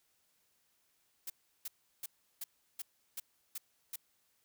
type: noise bursts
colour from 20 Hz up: blue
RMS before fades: -41 dBFS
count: 8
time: 1.27-3.96 s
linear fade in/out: 5 ms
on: 30 ms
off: 350 ms
effects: white hiss -75 dBFS RMS until 4.44 s